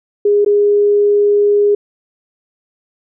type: tone with dropouts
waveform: sine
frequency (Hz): 410.8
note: G#4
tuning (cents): -19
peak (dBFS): -8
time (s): 0.25-1.75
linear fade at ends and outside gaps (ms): 5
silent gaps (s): 0.448-0.461
effects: none